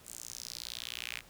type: tone with high-pass filter sweep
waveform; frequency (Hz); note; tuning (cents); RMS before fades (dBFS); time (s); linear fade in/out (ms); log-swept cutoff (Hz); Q
sawtooth; 59.6; A#1; +39; -43; 0.04-1.22; 50; 8400 to 2200; 2.8
effects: pink hiss -58 dBFS RMS until 1.29 s